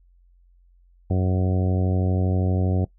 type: harmonic tone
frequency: 92.5 Hz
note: F#2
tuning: in tune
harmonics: 1 / 2 / 3 / 4 / 5 / 6 / 7 / 8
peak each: -20 / -26 / -30 / -32 / -34 / -36 / -37 / -38 dBFS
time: 1.1-2.85 s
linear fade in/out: 5 ms
effects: noise-tail reverb RT60 0.1 s tail -20 dB re dry + added 44 Hz sine -53 dBFS peak until 2.98 s